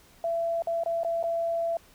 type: tone with dropouts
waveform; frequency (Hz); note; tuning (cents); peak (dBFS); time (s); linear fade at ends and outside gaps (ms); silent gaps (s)
sine; 671; E5; +31; -25; 0.24-1.77; 2; 0.622-0.671 / 0.836-0.86 / 1.034-1.047 / 1.229-1.238
effects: pink hiss -57 dBFS RMS until 1.94 s